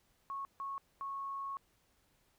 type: tone bursts at uneven times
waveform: sine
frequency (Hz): 1100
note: C#6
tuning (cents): -14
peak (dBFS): -38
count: 3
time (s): 0.3-0.45 / 0.6-0.78 / 1.01-1.57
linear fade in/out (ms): 0
effects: pink hiss -73 dBFS RMS until 2.38 s